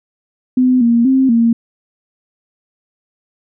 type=tone with pitch steps; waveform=sine; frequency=253.9 / 234.3 / 264.2 / 231.4 Hz; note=B3 / A#3 / C4 / A#3; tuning=+48 / +9 / +17 / -13 cents; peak=-8 dBFS; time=0.57-1.53 s; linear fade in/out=5 ms; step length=240 ms; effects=none